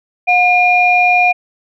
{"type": "tone pair together", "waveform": "sine", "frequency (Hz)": [720, 2417], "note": ["F#5", "D7"], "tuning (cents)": [-47, 49], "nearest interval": "octave + major sixth", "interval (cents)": 2096, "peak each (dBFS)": -10, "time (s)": [0.27, 1.33], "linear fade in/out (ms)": 20, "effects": ["tanh soft clip ceiling 0 dBFS"]}